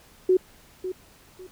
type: tone with echo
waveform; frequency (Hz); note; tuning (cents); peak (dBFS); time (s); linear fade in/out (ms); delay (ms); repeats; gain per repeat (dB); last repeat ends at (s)
sine; 370; F#4; 0; -15; 0.29-0.37; 5; 550; 2; -12; 1.47
effects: pink hiss -54 dBFS RMS until 1.51 s